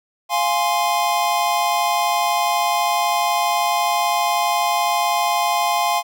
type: chord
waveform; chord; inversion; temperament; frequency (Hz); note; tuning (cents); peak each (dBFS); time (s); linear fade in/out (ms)
square; F minor; none; equal; 698.5 / 830.6 / 1046.5; F5 / Ab5 / C6; 0 / 0 / 0; -22; 0.29-6.03; 50
effects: none